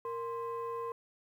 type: tone pair together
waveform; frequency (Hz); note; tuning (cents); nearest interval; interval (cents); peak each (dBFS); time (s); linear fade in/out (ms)
sine; 465 / 1044; A#4 / C6; -4 / -4; octave + major second; 1400; -36 / -37; 0.05-0.92; 2
effects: tanh soft clip ceiling -31 dBFS + 11-bit